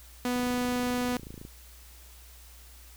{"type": "tone", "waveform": "sawtooth", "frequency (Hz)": 246.9, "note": "B3", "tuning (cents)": 0, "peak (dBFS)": -23, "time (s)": [0.25, 1.17], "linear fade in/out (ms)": 2}
{"type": "click train", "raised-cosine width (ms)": 3, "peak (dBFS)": -30, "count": 31, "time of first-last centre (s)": [0.36, 1.451], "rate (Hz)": 27.5}
{"effects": ["added 60 Hz sine -50 dBFS peak until 2.96 s", "white hiss -54 dBFS RMS until 2.96 s"]}